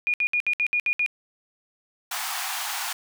sine tone bursts, 2439 Hz, D#7, 35 cents flat, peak -20 dBFS, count 8, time 0.07-1.062 s, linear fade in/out 0 ms, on 68 ms, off 64 ms
pink high-pass noise, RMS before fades -30 dBFS, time 2.11-2.93 s, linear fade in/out 5 ms, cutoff 710 Hz, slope 96 dB/octave
effects none

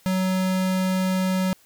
square tone, 186.8 Hz, F#3, 17 cents sharp, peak -21 dBFS, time 0.06-1.53 s, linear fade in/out 0 ms, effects white hiss -57 dBFS RMS until 1.65 s

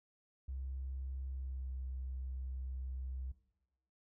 triangle tone with pitch glide, 66 to 64.75 Hz, C2 to C2, +16 to -17 cents, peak -35 dBFS, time 0.48-3.32 s, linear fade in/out 10 ms, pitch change -33 cents, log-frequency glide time 1.3-1.72 s, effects noise-tail reverb RT60 0.9 s tail -21 dB re dry + tanh soft clip ceiling -37 dBFS

